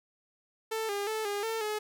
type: tone with pitch steps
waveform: sawtooth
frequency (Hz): 443.1 / 404.5 / 437.3 / 407.3 / 448.7 / 424.8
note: A4 / G#4 / A4 / G#4 / A4 / G#4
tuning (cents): +12 / -46 / -11 / -34 / +34 / +39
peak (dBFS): -27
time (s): 0.71-1.79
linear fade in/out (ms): 10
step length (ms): 180
effects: none